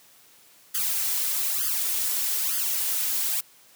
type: noise with flanger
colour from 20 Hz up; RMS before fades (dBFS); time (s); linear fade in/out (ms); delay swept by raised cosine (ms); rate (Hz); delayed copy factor
blue; -26; 0.74-3.41; 10; 0.62 to 4.12; 1.1; +0.85
effects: white hiss -55 dBFS RMS until 3.75 s + high-pass 100 Hz 12 dB/octave